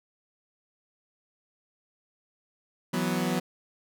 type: chord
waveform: sawtooth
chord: E suspended second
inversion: none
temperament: equal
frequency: 164.81 / 185 / 246.9 Hz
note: E3 / F#3 / B3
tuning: 0 / 0 / 0 cents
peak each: -28 / -25 / -26 dBFS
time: 2.93-3.4 s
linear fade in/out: 10 ms
effects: none